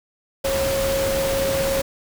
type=tone in noise; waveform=sine; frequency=544 Hz; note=C#5; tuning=33 cents flat; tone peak=-20 dBFS; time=0.44-1.82 s; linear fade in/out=10 ms; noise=pink; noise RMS=-26 dBFS; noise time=0.44-1.82 s; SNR=+3 dB; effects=none